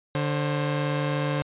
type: tone pair together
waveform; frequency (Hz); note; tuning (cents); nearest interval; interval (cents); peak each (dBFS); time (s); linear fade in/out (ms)
sawtooth; 146.83 / 530.9; D3 / C5; 0 / +25; octave + minor seventh; 2225; -21 / -26; 0.15-1.42; 0
effects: resampled to 8000 Hz